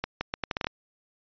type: accelerating click train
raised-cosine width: 0.3 ms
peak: -12 dBFS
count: 9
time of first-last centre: 0.04-0.669 s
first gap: 170 ms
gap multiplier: 0.76
effects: resampled to 11025 Hz